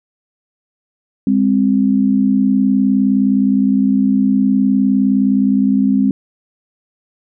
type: tone pair together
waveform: sine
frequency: 202.8 / 262.3 Hz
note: G#3 / C4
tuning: -41 / +4 cents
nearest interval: major third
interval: 445 cents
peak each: -13 dBFS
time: 1.27-6.11 s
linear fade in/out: 2 ms
effects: none